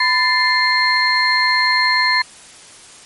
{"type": "tone cluster", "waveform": "sine", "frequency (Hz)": [1008, 1763, 2093, 4224], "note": ["B5", "A6", "C7", "C8"], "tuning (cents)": [35, 3, 0, 16], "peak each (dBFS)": -18, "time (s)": [0, 2.22], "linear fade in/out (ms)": 5, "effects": ["white hiss -41 dBFS RMS until 3.05 s", "MP3 48 kbps"]}